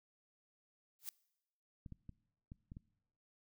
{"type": "noise with exponential growth", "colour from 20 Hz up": "blue", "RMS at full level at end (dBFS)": -40, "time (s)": [0.99, 1.09], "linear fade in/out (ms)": 0, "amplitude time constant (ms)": 21}
{"type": "clicks", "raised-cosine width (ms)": 5, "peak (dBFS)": -37, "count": 6, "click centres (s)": [1.862, 1.923, 2.093, 2.519, 2.719, 2.769]}
{"effects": ["noise-tail reverb RT60 0.9 s tail -23 dB re dry"]}